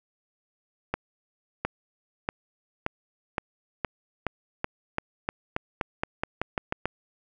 accelerating click train, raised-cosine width 0.5 ms, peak -11 dBFS, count 18, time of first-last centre 0.94-6.856 s, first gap 710 ms, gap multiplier 0.9, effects none

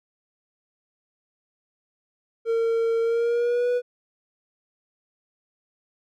triangle tone with pitch glide, 457.4 to 490.2 Hz, A#4 to B4, -33 to -13 cents, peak -18 dBFS, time 2.45-3.82 s, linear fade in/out 50 ms, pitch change +120 cents, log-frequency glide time 3.01-3.7 s, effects none

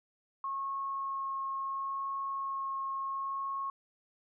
sine tone with vibrato, 1088 Hz, C#6, 33 cents flat, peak -33 dBFS, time 0.44-3.7 s, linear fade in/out 2 ms, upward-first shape sine, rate 0.72 Hz, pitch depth 8 cents each way, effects none

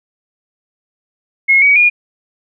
sine tone with pitch steps, 2166 / 2262 / 2432 Hz, C#7 / C#7 / D#7, -41 / +34 / -40 cents, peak -6 dBFS, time 1.48-1.9 s, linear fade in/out 20 ms, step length 140 ms, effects none

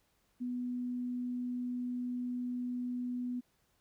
sine tone, 246.9 Hz, B3, in tune, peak -34 dBFS, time 0.4-3.41 s, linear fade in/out 20 ms, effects pink hiss -74 dBFS RMS until 3.8 s

